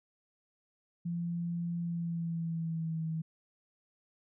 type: tone with pitch glide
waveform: sine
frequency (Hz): 171.2 to 160.66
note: F3 to E3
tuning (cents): -34 to -44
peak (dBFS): -32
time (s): 1.05-3.22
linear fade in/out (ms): 10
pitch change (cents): -110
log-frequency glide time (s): 1.8-3.05
effects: none